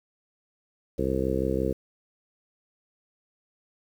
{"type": "harmonic tone", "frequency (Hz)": 65.8, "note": "C2", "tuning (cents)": 10, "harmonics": [1, 2, 3, 4, 5, 6, 7, 8], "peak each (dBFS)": [-32, -34, -32, -34, -31, -32, -30, -33], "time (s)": [0.98, 1.73], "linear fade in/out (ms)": 10, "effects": ["9-bit"]}